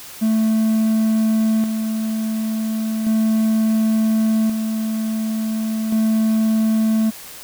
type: tone with tremolo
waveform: triangle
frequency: 220 Hz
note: A3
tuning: in tune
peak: -12 dBFS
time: 0.21-7.11 s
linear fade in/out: 20 ms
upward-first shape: square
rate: 0.35 Hz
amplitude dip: 45%
effects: white hiss -37 dBFS RMS until 7.43 s